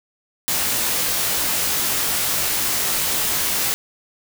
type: noise with comb filter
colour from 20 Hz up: white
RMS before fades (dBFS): -21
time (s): 0.48-3.74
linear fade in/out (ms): 0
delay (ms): 19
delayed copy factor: -0.55
effects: none